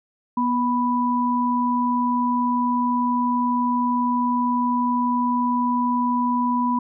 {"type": "tone pair together", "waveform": "sine", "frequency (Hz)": [243.8, 987.8], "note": ["B3", "B5"], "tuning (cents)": [-22, 0], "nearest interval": "2 octaves", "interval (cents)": 2422, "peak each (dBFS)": -21, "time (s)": [0.37, 6.79], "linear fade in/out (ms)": 5, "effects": []}